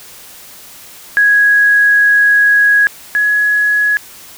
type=tone pair in turn; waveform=sine; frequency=1661.2 / 1681.5 Hz; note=G#6 / G#6; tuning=0 / +21 cents; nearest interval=unison; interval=21 cents; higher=second; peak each=-6 / -9 dBFS; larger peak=first; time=1.17-2.87 / 3.15-3.97 s; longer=first; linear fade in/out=0 ms; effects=white hiss -36 dBFS RMS until 4.37 s